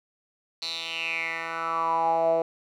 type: tone with band-pass filter sweep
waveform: 10% pulse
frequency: 164.81 Hz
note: E3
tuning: in tune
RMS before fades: -27 dBFS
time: 0.62-2.42 s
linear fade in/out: 2 ms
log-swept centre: 4300 to 570 Hz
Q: 6.4
effects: none